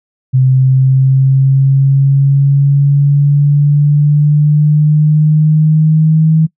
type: exponential sweep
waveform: sine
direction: up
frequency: 130 to 159.4 Hz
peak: -5 dBFS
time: 0.33-6.47 s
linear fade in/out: 20 ms
effects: noise-tail reverb RT60 0.1 s tail -23 dB re dry